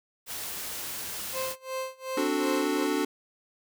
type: noise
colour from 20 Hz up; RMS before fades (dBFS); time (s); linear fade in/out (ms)
white; -36; 0.26-1.56; 50
type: tone with tremolo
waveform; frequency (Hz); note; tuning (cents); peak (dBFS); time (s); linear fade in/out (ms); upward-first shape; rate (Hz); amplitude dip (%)
30% pulse; 523; C5; -1; -27; 1.32-2.87; 50; sine; 2.7; 95
type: chord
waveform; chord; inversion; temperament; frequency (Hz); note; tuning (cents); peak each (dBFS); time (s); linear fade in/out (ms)
square; D dominant seventh; third; equal; 261.6 / 293.7 / 370 / 440; C4 / D4 / F#4 / A4; 0 / 0 / 0 / 0; -35 / -29 / -32 / -33; 2.17-3.05; 5
effects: none